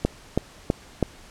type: click train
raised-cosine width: 2 ms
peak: -6 dBFS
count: 4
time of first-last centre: 0.05-1.027 s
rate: 3.07 Hz
effects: pink hiss -48 dBFS RMS until 1.3 s + low-pass 9000 Hz 12 dB/octave